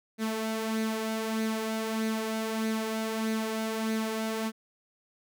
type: tone with flanger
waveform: sawtooth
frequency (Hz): 221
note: A3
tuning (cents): +8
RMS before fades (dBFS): -31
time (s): 0.18-4.52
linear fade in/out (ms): 50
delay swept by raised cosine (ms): 0.47 to 3.17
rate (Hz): 1.6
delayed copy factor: +0.5
effects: none